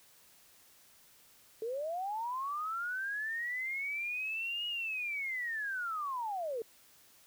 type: linear two-way sweep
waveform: sine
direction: up then down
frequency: 430.7 to 2898 to 430.7 Hz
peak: -34 dBFS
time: 1.62-6.62 s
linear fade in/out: 2 ms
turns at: 4.67 s
effects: white hiss -62 dBFS RMS until 7.26 s